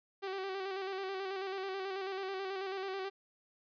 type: tone with vibrato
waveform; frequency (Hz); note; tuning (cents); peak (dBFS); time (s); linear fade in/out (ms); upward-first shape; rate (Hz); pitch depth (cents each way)
sawtooth; 384.9; G4; -32; -33; 0.22-3.1; 20; square; 9.2; 37
effects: resampled to 11025 Hz